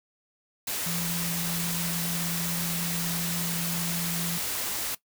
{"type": "tone in noise", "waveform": "sine", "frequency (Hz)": 170.2, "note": "F3", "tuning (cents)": -44, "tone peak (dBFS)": -31, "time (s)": [0.86, 4.38], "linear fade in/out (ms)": 5, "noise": "white", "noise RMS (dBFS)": -31, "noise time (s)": [0.67, 4.95], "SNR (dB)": -3, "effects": ["noise-tail reverb RT60 0.1 s tail -18 dB re dry"]}